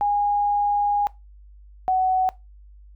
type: tone pair in turn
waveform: sine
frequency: 820 / 748 Hz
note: G#5 / F#5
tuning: -22 / +19 cents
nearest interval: major second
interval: 159 cents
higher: first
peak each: -18 / -17 dBFS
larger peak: second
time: 0.01-1.07 / 1.88-2.29 s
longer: first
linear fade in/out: 0 ms
effects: noise-tail reverb RT60 0.2 s tail -20 dB re dry + added 50 Hz sine -44 dBFS peak until 2.95 s